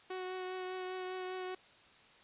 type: tone with vibrato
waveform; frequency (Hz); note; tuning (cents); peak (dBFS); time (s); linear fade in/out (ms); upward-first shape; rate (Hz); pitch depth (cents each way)
sawtooth; 370; F#4; 0; -35; 0.1-1.55; 5; triangle; 5; 15
effects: white hiss -61 dBFS RMS until 2.23 s + resampled to 8000 Hz

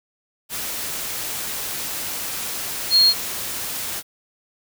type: tone in noise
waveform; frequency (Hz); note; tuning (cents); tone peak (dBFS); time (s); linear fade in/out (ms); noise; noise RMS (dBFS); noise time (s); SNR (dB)
sine; 4262; C8; +31; -11; 2.9-3.14; 50; white; -28; 0.49-4.03; +14
effects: none

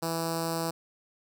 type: tone with notch filter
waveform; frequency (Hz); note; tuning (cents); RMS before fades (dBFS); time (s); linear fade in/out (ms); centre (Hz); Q
5% pulse; 164.81; E3; 0; -31; 0.02-0.71; 10; 2000; 0.57
effects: none

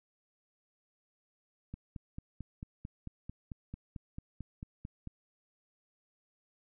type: click train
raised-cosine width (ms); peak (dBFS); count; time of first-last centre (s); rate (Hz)
5; -29; 16; 1.74-5.073; 4.5
effects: none

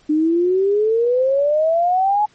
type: exponential sweep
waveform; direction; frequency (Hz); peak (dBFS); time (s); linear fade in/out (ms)
sine; up; 299.2 to 854; -13; 0.09-2.26; 10
effects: pink hiss -54 dBFS RMS until 2.34 s + MP3 32 kbps

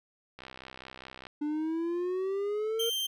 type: click train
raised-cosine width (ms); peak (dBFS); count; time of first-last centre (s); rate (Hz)
0.3; -28; 58; 0.39-1.268; 64.9
type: exponential sweep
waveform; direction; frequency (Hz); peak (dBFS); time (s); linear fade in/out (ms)
triangle; up; 293.7 to 466.2; -27; 1.41-2.9; 10
type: tone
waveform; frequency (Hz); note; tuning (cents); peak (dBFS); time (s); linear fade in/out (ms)
40% pulse; 3143; G7; +4; -29; 2.79-3.07; 10
effects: none

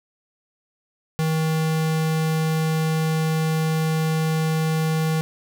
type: tone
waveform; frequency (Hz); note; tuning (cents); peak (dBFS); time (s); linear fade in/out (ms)
square; 158.8; D#3; +36; -20; 1.19-5.21; 0
effects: none

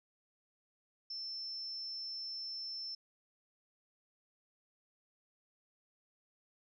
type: tone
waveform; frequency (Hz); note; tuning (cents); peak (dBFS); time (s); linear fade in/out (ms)
sine; 5330; E8; +18; -40; 1.1-2.95; 5
effects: none

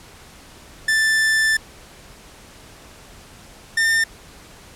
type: tone pair in turn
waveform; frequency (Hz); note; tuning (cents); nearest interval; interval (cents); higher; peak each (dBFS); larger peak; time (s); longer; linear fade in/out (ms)
45% pulse; 1765 / 1805.2; A6 / A6; +5 / +44; unison; 39; second; -15; neither; 0.88-1.57 / 3.77-4.04; first; 5
effects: pink hiss -44 dBFS RMS until 4.75 s + low-pass 11000 Hz 12 dB/octave

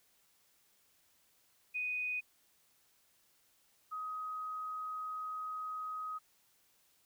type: tone pair in turn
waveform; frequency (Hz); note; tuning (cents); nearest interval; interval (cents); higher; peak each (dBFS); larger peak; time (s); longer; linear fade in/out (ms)
sine; 2489 / 1259.3; D#7 / D#6; 0 / +20; octave; 1180; first; -34 / -38; first; 1.74-2.21 / 3.91-6.19; second; 20
effects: white hiss -71 dBFS RMS until 7.05 s

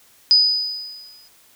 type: tone with exponential decay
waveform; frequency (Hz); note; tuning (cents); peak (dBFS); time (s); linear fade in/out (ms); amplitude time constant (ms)
sine; 4978; D#8; 0; -8; 0.31-1.28; 0; 210
effects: white hiss -53 dBFS RMS until 1.55 s

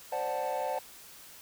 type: chord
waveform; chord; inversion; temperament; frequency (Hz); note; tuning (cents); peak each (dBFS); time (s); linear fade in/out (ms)
triangle; D dominant seventh; third; equal; 523.3 / 587.3 / 740 / 880; C5 / D5 / F#5 / A5; 0 / 0 / 0 / 0; -33; 0.12-0.79; 5
effects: tanh soft clip ceiling -23 dBFS + white hiss -51 dBFS RMS until 1.41 s

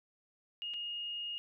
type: tone with dropouts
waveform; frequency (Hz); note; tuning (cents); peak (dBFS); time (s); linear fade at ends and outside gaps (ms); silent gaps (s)
sine; 2855; F7; +37; -37; 0.62-1.38; 0; 0.737-0.741
effects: none

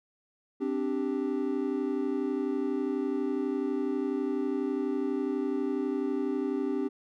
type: chord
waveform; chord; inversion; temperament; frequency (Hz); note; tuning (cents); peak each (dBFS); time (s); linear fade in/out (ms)
triangle; C suspended second; none; equal; 261.6 / 293.7 / 392; C4 / D4 / G4; 0 / 0 / 0; -30; 0.6-6.89; 20
effects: none

